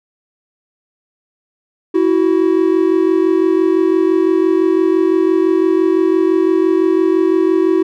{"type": "tone pair together", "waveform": "triangle", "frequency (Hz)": [328.3, 374.2], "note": ["E4", "F#4"], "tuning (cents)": [-7, 20], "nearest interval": "major second", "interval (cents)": 227, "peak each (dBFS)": -11, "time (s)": [1.94, 7.83], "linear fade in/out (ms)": 10, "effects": []}